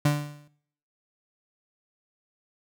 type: tone with exponential decay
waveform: 35% pulse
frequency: 146.83 Hz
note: D3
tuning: in tune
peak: -16 dBFS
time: 0.05-0.48 s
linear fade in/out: 5 ms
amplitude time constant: 93 ms
effects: noise-tail reverb RT60 0.7 s tail -20 dB re dry